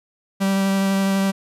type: tone with vibrato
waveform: 45% pulse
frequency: 194.6 Hz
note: G3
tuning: 12 cents flat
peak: -17 dBFS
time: 0.4-1.32 s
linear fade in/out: 20 ms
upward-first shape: triangle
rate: 12 Hz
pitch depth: 11 cents each way
effects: resampled to 32000 Hz